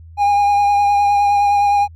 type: tone with vibrato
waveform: triangle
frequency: 814 Hz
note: G#5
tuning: 35 cents flat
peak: -9 dBFS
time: 0.17-1.88 s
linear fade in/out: 50 ms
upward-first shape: triangle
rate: 9.7 Hz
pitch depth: 22 cents each way
effects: added 82 Hz sine -36 dBFS peak until 1.95 s